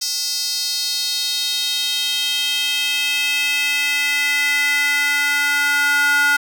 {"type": "tone with high-pass filter sweep", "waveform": "square", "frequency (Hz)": 288.2, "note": "D4", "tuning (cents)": -33, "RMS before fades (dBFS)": -19, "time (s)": [0.01, 6.37], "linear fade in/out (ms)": 10, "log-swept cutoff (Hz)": [5200, 1400], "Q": 3.7, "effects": []}